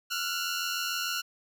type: tone pair together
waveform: 15% pulse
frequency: 1368 / 1454.7 Hz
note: F6 / F#6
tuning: -36 / -30 cents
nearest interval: minor second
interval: 106 cents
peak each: -26 dBFS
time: 0.1-1.22 s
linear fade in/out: 20 ms
effects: none